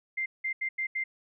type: tone bursts at uneven times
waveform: sine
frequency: 2093 Hz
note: C7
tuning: in tune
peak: -28 dBFS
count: 5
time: 0.17-0.26 / 0.44-0.53 / 0.61-0.69 / 0.78-0.87 / 0.95-1.04 s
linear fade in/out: 10 ms
effects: none